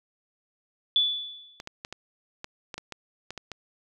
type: tone with exponential decay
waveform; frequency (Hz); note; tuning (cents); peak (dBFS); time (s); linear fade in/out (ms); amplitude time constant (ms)
sine; 3458; A7; -31; -17; 0.96-1.61; 1; 140
type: clicks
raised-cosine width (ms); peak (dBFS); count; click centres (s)
0.2; -19; 11; 1.601 / 1.674 / 1.849 / 1.926 / 2.444 / 2.742 / 2.78 / 2.923 / 3.306 / 3.377 / 3.517
effects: none